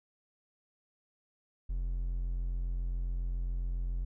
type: tone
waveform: triangle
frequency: 43.65 Hz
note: F1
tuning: in tune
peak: -29 dBFS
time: 1.69-4.05 s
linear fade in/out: 10 ms
effects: none